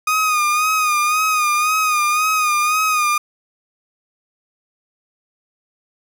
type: tone with vibrato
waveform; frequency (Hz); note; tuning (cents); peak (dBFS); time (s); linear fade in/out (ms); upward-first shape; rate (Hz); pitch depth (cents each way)
30% pulse; 1236; D#6; -12; -12; 0.07-3.18; 5; sine; 1.9; 51
effects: none